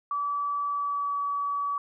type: tone with pitch glide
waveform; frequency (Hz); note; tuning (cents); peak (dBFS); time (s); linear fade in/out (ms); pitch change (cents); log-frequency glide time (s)
sine; 1151 to 1141.1; D6 to C#6; -35 to +50; -26; 0.11-1.78; 2; -15; 0.68-1.18
effects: none